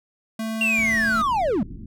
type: tone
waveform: square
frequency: 222 Hz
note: A3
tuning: 16 cents sharp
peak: -26 dBFS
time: 0.39-1.22 s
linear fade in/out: 5 ms
type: linear sweep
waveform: triangle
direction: down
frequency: 2794 to 174.61 Hz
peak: -17 dBFS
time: 0.61-1.63 s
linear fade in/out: 2 ms
type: low-pass noise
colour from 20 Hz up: pink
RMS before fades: -37 dBFS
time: 0.78-1.86 s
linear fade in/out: 5 ms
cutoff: 330 Hz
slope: 48 dB/octave
effects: none